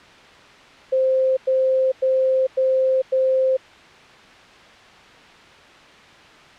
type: tone bursts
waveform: sine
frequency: 523.3 Hz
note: C5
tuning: in tune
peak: -15 dBFS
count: 5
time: 0.92-3.57 s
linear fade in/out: 10 ms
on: 450 ms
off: 100 ms
effects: white hiss -45 dBFS RMS until 6.58 s + low-pass 3000 Hz 12 dB/octave